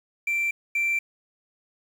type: tone pair in turn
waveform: triangle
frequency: 2349 / 2349 Hz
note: D7 / D7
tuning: 0 / 0 cents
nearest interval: unison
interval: 0 cents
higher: neither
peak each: -20 / -19 dBFS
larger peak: second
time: 0.27-0.51 / 0.75-0.99 s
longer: neither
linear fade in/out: 5 ms
effects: tanh soft clip ceiling -17 dBFS + 8-bit